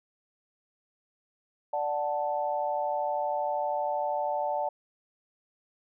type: chord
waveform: sine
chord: D major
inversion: none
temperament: equal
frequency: 587.3 / 740 / 880 Hz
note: D5 / F#5 / A5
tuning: 0 / 0 / 0 cents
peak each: -31 / -32 / -31 dBFS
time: 1.73-4.69 s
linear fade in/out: 5 ms
effects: none